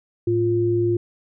sine tone pair together, 110 / 349.2 Hz, A2 / F4, 0 / 0 cents, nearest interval octave + minor sixth, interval 2000 cents, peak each -23 / -18 dBFS, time 0.27-0.97 s, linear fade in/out 5 ms, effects none

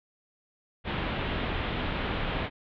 pink low-pass noise, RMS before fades -31 dBFS, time 0.84-2.5 s, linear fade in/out 50 ms, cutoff 3600 Hz, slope 48 dB/octave, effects none

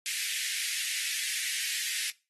pink high-pass noise, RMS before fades -33 dBFS, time 0.06-2.1 s, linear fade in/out 0 ms, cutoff 1800 Hz, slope 48 dB/octave, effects noise-tail reverb RT60 0.3 s tail -21 dB re dry + AAC 32 kbps

